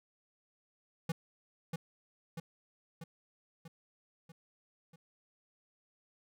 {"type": "tone with echo", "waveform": "square", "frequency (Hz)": 164.81, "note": "E3", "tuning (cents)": 0, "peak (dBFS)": -32, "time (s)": [1.09, 1.12], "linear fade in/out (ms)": 5, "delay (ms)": 640, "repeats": 6, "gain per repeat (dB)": -4, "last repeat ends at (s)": 4.96, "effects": []}